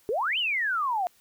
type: exponential two-way sweep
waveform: sine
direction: up then down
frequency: 392 to 3148 to 692 Hz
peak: -24 dBFS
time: 0.09-1.07 s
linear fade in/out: 0 ms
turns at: 0.38 s
effects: white hiss -62 dBFS RMS until 1.2 s